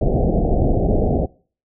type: low-pass noise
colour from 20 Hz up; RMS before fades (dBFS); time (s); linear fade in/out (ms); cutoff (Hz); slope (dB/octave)
pink; -17; 0.01-1.26; 5; 750; 96
effects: noise-tail reverb RT60 0.4 s tail -21 dB re dry